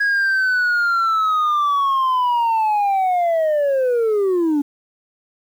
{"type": "linear sweep", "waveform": "sine", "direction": "down", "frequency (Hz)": [1658, 280], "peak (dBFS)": -12, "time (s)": [0, 4.62], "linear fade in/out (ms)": 10, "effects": ["tanh soft clip ceiling -14 dBFS", "8-bit"]}